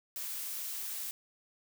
blue noise, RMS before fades -39 dBFS, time 0.16-1.11 s, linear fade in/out 0 ms, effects none

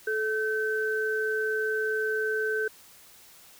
sine tone pair together, 433.9 / 1537 Hz, A4 / G6, -24 / -35 cents, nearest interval octave + minor seventh, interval 2189 cents, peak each -28 dBFS, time 0.07-2.68 s, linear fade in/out 5 ms, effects white hiss -53 dBFS RMS until 3.59 s

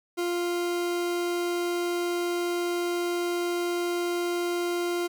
40% pulse tone, 349.2 Hz, F4, in tune, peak -25 dBFS, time 0.17-5.08 s, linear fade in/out 20 ms, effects none

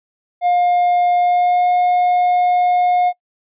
triangle tone with pitch glide, 710 to 717.8 Hz, F5 to F5, +28 to +47 cents, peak -10 dBFS, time 0.41-3.13 s, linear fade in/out 50 ms, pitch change +19 cents, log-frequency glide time 1.17-1.7 s, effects noise-tail reverb RT60 0.1 s tail -24 dB re dry + resampled to 8000 Hz

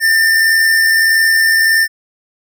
square tone with amplitude modulation, 1796 Hz, A6, 35 cents sharp, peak -8 dBFS, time 0-1.88 s, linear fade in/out 50 ms, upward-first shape sine, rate 81.6 Hz, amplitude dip 30%, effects none

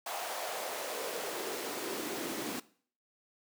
pink noise with high-pass filter sweep, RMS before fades -38 dBFS, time 0.06-2.6 s, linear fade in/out 5 ms, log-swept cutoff 740 to 250 Hz, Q 2.8, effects noise-tail reverb RT60 0.5 s tail -19 dB re dry

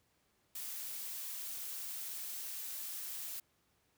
blue noise, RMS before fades -43 dBFS, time 0.55-3.4 s, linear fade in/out 5 ms, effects pink hiss -75 dBFS RMS until 3.97 s + high-pass 60 Hz 12 dB/octave

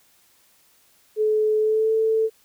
sine tone with pitch glide, 430.2 to 442.6 Hz, A4 to A4, -39 to +10 cents, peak -17 dBFS, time 1.16-2.3 s, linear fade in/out 50 ms, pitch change +49 cents, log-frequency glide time 1.59-1.92 s, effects white hiss -59 dBFS RMS until 2.44 s

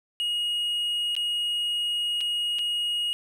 triangle tone with dropouts, 2880 Hz, F#7, 47 cents flat, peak -23 dBFS, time 0.2-3.13 s, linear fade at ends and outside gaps 0 ms, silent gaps 1.152-1.165 / 2.207-2.211 / 2.586-2.591 s, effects none

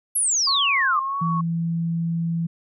sine exponential sweep, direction down, 11550 to 1103 Hz, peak -18 dBFS, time 0.15-1 s, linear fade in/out 10 ms
sine tone with vibrato, 1092 Hz, C#6, 26 cents flat, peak -23 dBFS, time 0.47-1.41 s, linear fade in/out 5 ms, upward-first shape sine, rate 1.6 Hz, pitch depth 51 cents each way
sine tone, 167 Hz, E3, 23 cents sharp, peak -21 dBFS, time 1.21-2.47 s, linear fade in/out 10 ms
effects none

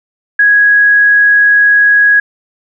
sine tone, 1661.2 Hz, G#6, in tune, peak -4 dBFS, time 0.39-2.2 s, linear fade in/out 5 ms, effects none

